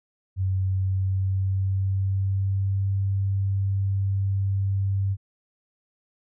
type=tone with pitch glide; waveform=sine; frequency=94.7 to 97.81 Hz; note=F#2 to G2; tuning=+41 to -3 cents; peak=-21 dBFS; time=0.36-5.17 s; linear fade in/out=50 ms; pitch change=+56 cents; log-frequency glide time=0.6-2.9 s; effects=none